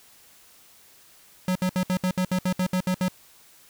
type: tone bursts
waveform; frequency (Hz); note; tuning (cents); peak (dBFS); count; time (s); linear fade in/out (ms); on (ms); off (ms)
square; 183.8; F#3; -11; -22; 12; 1.48-3.083; 2; 74; 65
effects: white hiss -54 dBFS RMS until 3.69 s